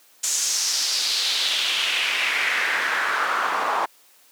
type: noise with band-pass filter sweep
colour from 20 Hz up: pink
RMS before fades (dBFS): -23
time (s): 0.23-3.86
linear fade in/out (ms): 10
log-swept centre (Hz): 7200 to 960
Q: 3
effects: white hiss -55 dBFS RMS until 4.31 s + high-pass 300 Hz 12 dB/octave